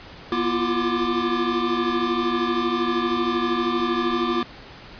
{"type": "tone cluster", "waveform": "square", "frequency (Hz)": [242.7, 339.4, 352.2, 1181], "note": ["B3", "F4", "F4", "D6"], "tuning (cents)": [-30, -49, 15, 9], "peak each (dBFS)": -27, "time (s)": [0.32, 4.43], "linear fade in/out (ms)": 2, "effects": ["pink hiss -42 dBFS RMS until 4.99 s", "resampled to 11025 Hz"]}